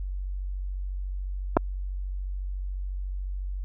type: clicks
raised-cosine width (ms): 1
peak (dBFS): -5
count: 2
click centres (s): 1.568 / 1.571
effects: added 47 Hz sine -29 dBFS peak until 3.64 s